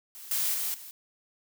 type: noise with level steps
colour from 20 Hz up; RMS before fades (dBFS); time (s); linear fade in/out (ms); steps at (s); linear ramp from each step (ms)
blue; -45 / -28 / -31 / -45; 0.15-0.91; 0; 0.31 / 0.54 / 0.74; 2
effects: none